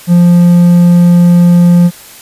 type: tone with hard clipping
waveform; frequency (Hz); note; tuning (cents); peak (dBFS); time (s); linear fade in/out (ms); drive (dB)
triangle; 174.61; F3; 0; -3; 0.07-1.91; 50; 6
effects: white hiss -33 dBFS RMS until 2.21 s + resampled to 32000 Hz